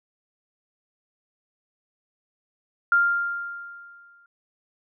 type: tone with exponential decay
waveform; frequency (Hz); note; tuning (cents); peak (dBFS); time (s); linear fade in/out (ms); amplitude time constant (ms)
sine; 1396.9; F6; 0; -14; 2.92-4.26; 2; 290
effects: none